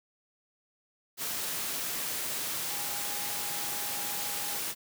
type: tone in noise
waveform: sine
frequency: 819 Hz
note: G#5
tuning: 24 cents flat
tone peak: -44 dBFS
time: 2.68-4.61 s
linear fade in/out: 50 ms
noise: white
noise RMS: -34 dBFS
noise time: 1.17-4.75 s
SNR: -13 dB
effects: high-pass 100 Hz 12 dB/octave